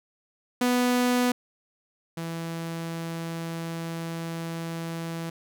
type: tone pair in turn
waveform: sawtooth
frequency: 247.1 / 165.73 Hz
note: B3 / E3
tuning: +1 / +10 cents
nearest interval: perfect fifth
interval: 691 cents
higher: first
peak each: -17 / -27 dBFS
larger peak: first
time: 0.61-1.32 / 2.17-5.3 s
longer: second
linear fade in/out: 5 ms
effects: none